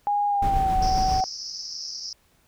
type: tone with pitch glide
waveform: sine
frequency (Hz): 820 to 756.3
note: G#5 to F#5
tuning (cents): -22 to +38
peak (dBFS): -20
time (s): 0.07-1.24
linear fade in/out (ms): 0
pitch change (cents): -140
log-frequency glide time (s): 0.28-0.75
type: noise with tremolo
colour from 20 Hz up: brown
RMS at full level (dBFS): -25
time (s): 0.42-1.21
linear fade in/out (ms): 5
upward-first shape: sine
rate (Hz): 7.5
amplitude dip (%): 30
type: band-pass noise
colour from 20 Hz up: white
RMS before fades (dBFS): -35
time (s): 0.82-2.13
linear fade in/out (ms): 5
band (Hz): 4900 to 5600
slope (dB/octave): 96
effects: pink hiss -63 dBFS RMS until 2.47 s